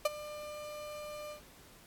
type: tone with ADSR envelope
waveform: 35% pulse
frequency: 598 Hz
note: D5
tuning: 31 cents sharp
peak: -22 dBFS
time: 0.05-1.41 s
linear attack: 6 ms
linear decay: 24 ms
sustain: -18 dB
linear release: 98 ms
effects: pink hiss -58 dBFS RMS until 1.86 s + AAC 64 kbps